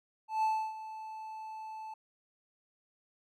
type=tone with ADSR envelope; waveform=triangle; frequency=875 Hz; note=A5; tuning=10 cents flat; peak=-24 dBFS; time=0.28-1.94 s; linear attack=150 ms; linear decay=300 ms; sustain=-15 dB; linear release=5 ms; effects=none